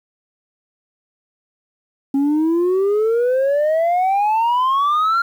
sine exponential sweep, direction up, 271.2 to 1400 Hz, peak -11 dBFS, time 2.14-5.22 s, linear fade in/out 5 ms, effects tanh soft clip ceiling -13 dBFS + 8-bit

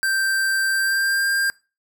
square tone with pitch glide, 1568 to 1596.3 Hz, G6 to G6, 0 to +31 cents, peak -19 dBFS, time 0.03-1.5 s, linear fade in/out 0 ms, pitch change +31 cents, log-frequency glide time 0.69-1.28 s, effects noise-tail reverb RT60 0.3 s tail -23 dB re dry

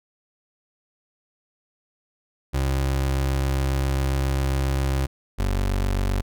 30% pulse tone pair in turn, 67.4 / 47.66 Hz, C#2 / G1, -48 / -48 cents, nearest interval tritone, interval 600 cents, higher first, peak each -18 dBFS, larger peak neither, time 2.53-5.07 / 5.38-6.22 s, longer first, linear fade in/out 20 ms, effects none

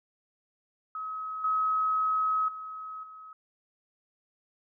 sine tone with level steps, 1277 Hz, D#6, 45 cents sharp, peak -33 / -24 / -37 / -44 dBFS, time 0.95-3.33 s, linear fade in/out 2 ms, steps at 1.44 / 2.48 / 3.03 s, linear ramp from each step 5 ms, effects none

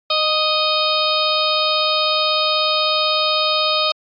harmonic tone with a mistuned harmonic, 622.3 Hz, D#5, in tune, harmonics 1 / 2 / 4 / 5 / 6 / 7 / 8, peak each -22 / -21 / -25 / -26 / -21 / -24 / -26 dBFS, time 0.1-3.92 s, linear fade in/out 5 ms, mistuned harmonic 1, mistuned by -17 cents, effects AAC 64 kbps

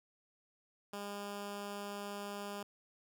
10% pulse tone, 202.9 Hz, G#3, 40 cents flat, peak -33 dBFS, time 0.93-2.63 s, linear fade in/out 5 ms, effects none

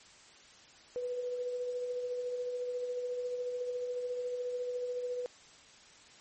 sine tone with tremolo, 493.9 Hz, B4, in tune, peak -32 dBFS, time 0.96-5.26 s, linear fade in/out 0 ms, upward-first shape sine, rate 14 Hz, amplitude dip 35%, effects white hiss -57 dBFS RMS until 6.2 s + MP3 32 kbps

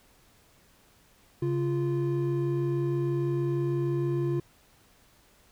triangle tone pair together, 137.71 / 346.8 Hz, C#3 / F4, -11 / -12 cents, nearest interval octave + major third, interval 1599 cents, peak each -26 dBFS, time 1.42-4.4 s, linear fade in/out 5 ms, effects pink hiss -61 dBFS RMS until 5.51 s

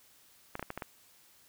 clicks, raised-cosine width 0.5 ms, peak -22 dBFS, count 6, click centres 0.554 / 0.595 / 0.627 / 0.704 / 0.776 / 0.822 s, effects white hiss -62 dBFS RMS until 1.48 s

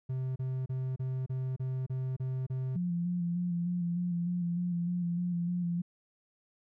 triangle tone bursts, 130 Hz, C3, 11 cents flat, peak -29 dBFS, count 9, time 0.09-2.768 s, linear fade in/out 10 ms, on 270 ms, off 31 ms
sine tone with vibrato, 174.61 Hz, F3, in tune, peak -29 dBFS, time 2.75-5.82 s, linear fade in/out 10 ms, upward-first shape square, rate 3.3 Hz, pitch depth 24 cents each way
effects none

